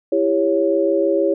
sine chord, C# diminished, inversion first, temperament just, 332.6 / 399.1 / 554.4 Hz, E4 / G4 / C#5, +16 / +31 / 0 cents, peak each -19 / -19 / -18 dBFS, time 0.12-1.34 s, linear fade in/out 5 ms, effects none

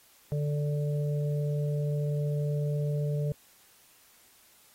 harmonic tone, 146.83 Hz, D3, in tune, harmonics 1 / 3 / 4, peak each -27 / -37 / -39 dBFS, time 0.32-3.32 s, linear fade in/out 0 ms, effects white hiss -60 dBFS RMS until 4.74 s + AAC 48 kbps

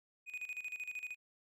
triangle tone with tremolo, 2489 Hz, D#7, in tune, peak -37 dBFS, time 0.26-1.16 s, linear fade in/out 50 ms, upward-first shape square, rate 13 Hz, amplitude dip 75%, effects none

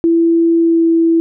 sine tone with pitch glide, 333.5 to 330.6 Hz, E4 to E4, +20 to +5 cents, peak -8 dBFS, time 0.04-1.2 s, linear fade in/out 0 ms, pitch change -15 cents, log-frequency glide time 0.58-0.85 s, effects none

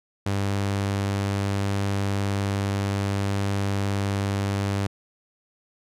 sawtooth tone, 99.4 Hz, G2, 25 cents sharp, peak -19 dBFS, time 0.26-4.87 s, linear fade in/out 5 ms, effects low-pass 10000 Hz 12 dB/octave

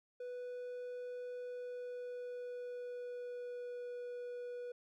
triangle tone with pitch glide, 493.9 to 488.2 Hz, B4 to B4, 0 to -20 cents, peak -40 dBFS, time 0.2-4.72 s, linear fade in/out 5 ms, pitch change -20 cents, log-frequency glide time 1.37-3.88 s, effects none

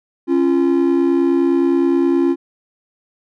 triangle tone pair together, 274.5 / 344.1 Hz, C#4 / F4, -17 / -26 cents, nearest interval major third, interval 391 cents, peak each -13 / -12 dBFS, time 0.27-2.36 s, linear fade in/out 50 ms, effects tanh soft clip ceiling -4 dBFS

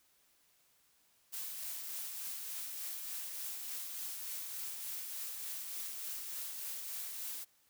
blue noise with tremolo, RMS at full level -41 dBFS, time 1.32-7.45 s, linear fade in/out 20 ms, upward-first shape triangle, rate 3.4 Hz, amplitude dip 35%, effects white hiss -71 dBFS RMS until 7.69 s

